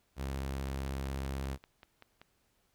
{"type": "tone with vibrato", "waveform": "sawtooth", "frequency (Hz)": 67.5, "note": "C#2", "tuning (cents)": -45, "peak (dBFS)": -31, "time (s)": [0.16, 1.58], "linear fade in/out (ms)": 50, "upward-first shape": "square", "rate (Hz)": 16, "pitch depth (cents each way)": 17}
{"type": "click train", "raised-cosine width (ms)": 0.3, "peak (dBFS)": -35, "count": 9, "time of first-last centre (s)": [0.68, 2.216], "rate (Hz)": 5.21}
{"effects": ["pink hiss -74 dBFS RMS until 2.74 s"]}